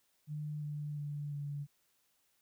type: tone with pitch steps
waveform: sine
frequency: 150.2 / 148.13 / 146.09 / 144.08 Hz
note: D3 / D3 / D3 / D3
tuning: +39 / +15 / -9 / -33 cents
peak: -37 dBFS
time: 0.27-1.67 s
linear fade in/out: 50 ms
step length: 350 ms
effects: white hiss -75 dBFS RMS until 2.41 s